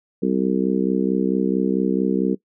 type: harmonic tone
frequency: 64.5 Hz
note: C2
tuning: 24 cents flat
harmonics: 3 / 4 / 5 / 6 / 7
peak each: -22 / -23 / -24 / -25 / -25 dBFS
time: 0.22-2.35 s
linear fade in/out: 10 ms
effects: noise-tail reverb RT60 0.1 s tail -19 dB re dry

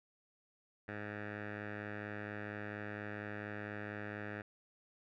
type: tone with low-pass filter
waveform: 10% pulse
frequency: 104.3 Hz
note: G#2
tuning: 8 cents sharp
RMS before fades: -44 dBFS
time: 0.88-4.42 s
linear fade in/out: 5 ms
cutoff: 1900 Hz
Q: 4.4
effects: none

